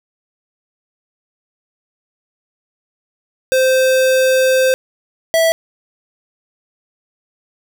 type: tone pair in turn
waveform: square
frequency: 520 / 655.2 Hz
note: C5 / E5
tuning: -11 / -11 cents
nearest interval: major third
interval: 400 cents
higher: second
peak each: -11 dBFS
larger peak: neither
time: 3.52-4.74 / 5.34-5.52 s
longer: first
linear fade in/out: 0 ms
effects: none

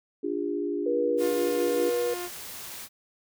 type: chord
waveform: sine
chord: D diminished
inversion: none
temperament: equal with one note detuned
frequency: 293.7 / 349.2 / 405.8 Hz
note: D4 / F4 / Ab4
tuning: 0 / 0 / -40 cents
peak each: -31 dBFS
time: 0.23-1.9 s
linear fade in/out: 10 ms
type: tone with tremolo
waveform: sine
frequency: 482 Hz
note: B4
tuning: 42 cents flat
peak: -24 dBFS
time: 0.86-2.14 s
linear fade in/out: 5 ms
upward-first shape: sine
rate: 1.2 Hz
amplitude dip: 25%
type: noise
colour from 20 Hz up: white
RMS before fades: -40 dBFS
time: 1.17-2.89 s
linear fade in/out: 50 ms
type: tone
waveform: sawtooth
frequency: 354.2 Hz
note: F4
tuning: 24 cents sharp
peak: -29 dBFS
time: 1.19-2.3 s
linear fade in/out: 50 ms
effects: none

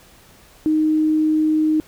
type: tone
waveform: sine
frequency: 310.5 Hz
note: D#4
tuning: 3 cents flat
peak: -14 dBFS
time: 0.66-1.8 s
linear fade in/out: 0 ms
effects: pink hiss -49 dBFS RMS until 1.87 s

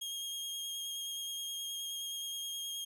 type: tone with vibrato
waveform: sawtooth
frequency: 3247 Hz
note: G#7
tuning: 40 cents flat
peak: -35 dBFS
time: 0.01-2.85 s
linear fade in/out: 10 ms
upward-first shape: square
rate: 9.5 Hz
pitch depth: 9 cents each way
effects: none

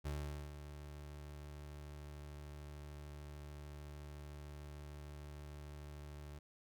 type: tone with ADSR envelope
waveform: 30% pulse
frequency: 73.42 Hz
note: D2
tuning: in tune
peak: -36 dBFS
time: 0.04-6.39 s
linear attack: 23 ms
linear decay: 450 ms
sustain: -10 dB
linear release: 5 ms
effects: none

